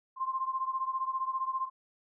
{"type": "beating tone pair", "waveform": "sine", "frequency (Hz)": [1048, 1063], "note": ["C6", "C6"], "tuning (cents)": [2, 27], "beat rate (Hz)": 15, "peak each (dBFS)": [-32, -35], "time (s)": [0.16, 1.7], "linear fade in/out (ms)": 50, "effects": []}